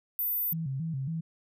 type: tone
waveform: sine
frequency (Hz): 14120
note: A9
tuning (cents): +5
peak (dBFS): -27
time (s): 0.19-0.53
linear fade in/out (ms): 0
type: tone with vibrato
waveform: sine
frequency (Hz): 147.9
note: D3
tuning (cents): +13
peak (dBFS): -30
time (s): 0.52-1.21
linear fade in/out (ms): 10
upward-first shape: square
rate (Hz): 3.6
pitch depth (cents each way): 170
effects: none